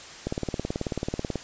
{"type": "click train", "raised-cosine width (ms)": 2, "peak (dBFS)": -14, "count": 21, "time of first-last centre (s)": [0.27, 1.357], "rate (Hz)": 18.4, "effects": ["white hiss -43 dBFS RMS until 1.43 s", "resampled to 16000 Hz"]}